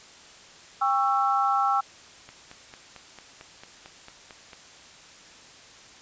sine chord, C# diminished, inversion second, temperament just, 798.3 / 1108.7 / 1330.5 Hz, G5 / C#6 / E6, +31 / 0 / +16 cents, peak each -24 / -28 / -24 dBFS, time 0.81-1.81 s, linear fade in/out 10 ms
click train, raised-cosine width 0.3 ms, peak -27 dBFS, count 11, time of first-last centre 2.29-4.532 s, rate 4.46 Hz
effects white hiss -49 dBFS RMS until 6.01 s + resampled to 16000 Hz

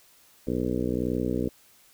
harmonic tone, 61.74 Hz, B1, in tune, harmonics 1 / 2 / 3 / 4 / 5 / 6 / 7 / 8 / 9, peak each -36 / -35 / -33 / -30 / -31 / -37 / -33 / -35 / -43 dBFS, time 0.47-1.49 s, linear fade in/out 5 ms, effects white hiss -58 dBFS RMS until 1.93 s

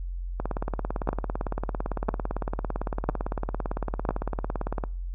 two click trains, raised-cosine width 1 ms, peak -15 / -9 dBFS, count 80 / 4, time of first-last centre 0.4-4.838 / 1.09-4.09 s, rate 17.8 / 1 Hz, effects noise-tail reverb RT60 0.5 s tail -25 dB re dry + added 44 Hz sine -30 dBFS peak until 5.14 s

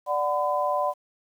sine chord, B minor, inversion first, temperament equal with one note detuned, 587.3 / 740 / 1010.3 Hz, D5 / F#5 / B5, 0 / 0 / +39 cents, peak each -26 / -28 / -26 dBFS, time 0.06-0.94 s, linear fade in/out 50 ms, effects 9-bit

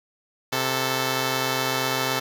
5% pulse tone pair together, 130.81 / 440 Hz, C3 / A4, 0 / 0 cents, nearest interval octave + major sixth, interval 2100 cents, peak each -14 dBFS, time 0.52-2.2 s, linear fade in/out 10 ms, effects none

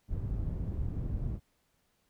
white low-pass noise, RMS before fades -34 dBFS, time 0.08-1.4 s, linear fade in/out 50 ms, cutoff 100 Hz, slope 12 dB/octave, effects pink hiss -74 dBFS RMS until 2.09 s

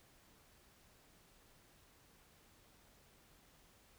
silence, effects pink hiss -67 dBFS RMS until 3.98 s

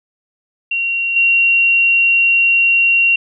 sine tone with level steps, 2750 Hz, F7, 27 cents flat, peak -15 / -9 dBFS, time 0.71-3.16 s, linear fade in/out 5 ms, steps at 1.16 s, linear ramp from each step 5 ms, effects none

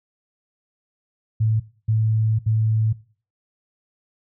sine tone bursts at uneven times, 110 Hz, A2, in tune, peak -16 dBFS, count 3, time 1.4-1.6 / 1.88-2.39 / 2.46-2.93 s, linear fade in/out 10 ms, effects noise-tail reverb RT60 0.4 s tail -19 dB re dry

